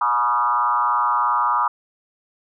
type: tone with frequency modulation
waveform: sine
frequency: 1094 Hz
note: C#6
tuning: 23 cents flat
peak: -16 dBFS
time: 0.01-1.68 s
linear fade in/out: 5 ms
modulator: 123 Hz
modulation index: 1.8
effects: none